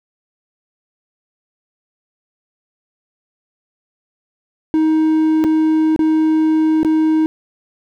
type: tone with dropouts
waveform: triangle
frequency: 314.7 Hz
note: D#4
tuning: 20 cents sharp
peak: -9 dBFS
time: 4.74-7.26 s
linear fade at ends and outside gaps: 0 ms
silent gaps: 5.44-5.447 / 5.962-5.992 / 6.831-6.848 s
effects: none